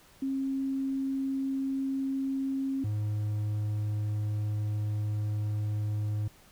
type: tone pair in turn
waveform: sine / triangle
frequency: 269.4 / 105.41 Hz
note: C#4 / G#2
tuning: -49 / +26 cents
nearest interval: octave + major third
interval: 1625 cents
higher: first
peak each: -28 / -26 dBFS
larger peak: second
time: 0.22-2.84 / 2.84-6.28 s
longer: second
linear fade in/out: 5 ms
effects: pink hiss -58 dBFS RMS until 6.51 s